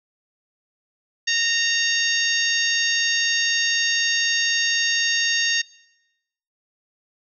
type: harmonic tone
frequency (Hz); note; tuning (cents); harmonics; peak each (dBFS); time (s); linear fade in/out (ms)
924; A#5; -16; 2 / 3 / 4 / 5 / 6 / 7; -23 / -25 / -26 / -27 / -28 / -28; 1.27-5.62; 10
effects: noise-tail reverb RT60 0.9 s tail -22 dB re dry